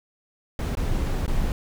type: noise with dropouts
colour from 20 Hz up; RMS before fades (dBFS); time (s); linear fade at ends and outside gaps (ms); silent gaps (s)
brown; -24; 0.59-1.52; 1; 0.752-0.771 / 1.264-1.279
effects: none